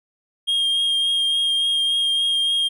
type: tone with vibrato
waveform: triangle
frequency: 3231 Hz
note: G#7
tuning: 48 cents flat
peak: -16 dBFS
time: 0.47-2.69 s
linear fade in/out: 20 ms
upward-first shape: triangle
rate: 3.5 Hz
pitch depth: 16 cents each way
effects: none